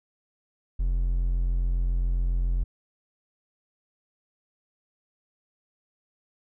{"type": "tone", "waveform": "triangle", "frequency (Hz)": 43.65, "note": "F1", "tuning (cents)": 0, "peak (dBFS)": -20, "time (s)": [0.79, 2.64], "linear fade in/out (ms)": 10, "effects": []}